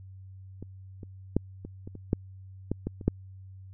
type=clicks; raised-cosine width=3 ms; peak=-27 / -29 / -10 / -25 / -28 / -29 / -11 / -15 / -17 / -28 / -9 dBFS; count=11; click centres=0.626 / 1.032 / 1.366 / 1.65 / 1.875 / 1.953 / 2.131 / 2.716 / 2.87 / 3.012 / 3.08 s; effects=added 95 Hz sine -44 dBFS peak until 3.73 s